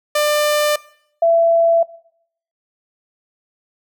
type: tone pair in turn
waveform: sawtooth / sine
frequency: 596 / 669.2 Hz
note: D5 / E5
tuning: +25 / +26 cents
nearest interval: major second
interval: 201 cents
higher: second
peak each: -10 dBFS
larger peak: neither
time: 0.15-0.76 / 1.22-1.83 s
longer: neither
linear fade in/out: 5 ms
effects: noise-tail reverb RT60 0.7 s tail -21 dB re dry